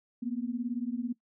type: beating tone pair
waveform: sine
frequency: 233.1 / 251.1 Hz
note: A#3 / B3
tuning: 0 / +29 cents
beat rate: 18 Hz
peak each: -33 / -34 dBFS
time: 0.22-1.13 s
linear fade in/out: 10 ms
effects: noise-tail reverb RT60 0.1 s tail -19 dB re dry